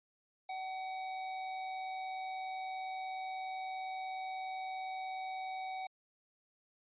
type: tone with amplitude modulation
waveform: square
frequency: 755 Hz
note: F#5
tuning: 35 cents sharp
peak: -38 dBFS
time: 0.49-5.87 s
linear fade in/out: 5 ms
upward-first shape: sine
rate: 137 Hz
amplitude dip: 30%
effects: resampled to 8000 Hz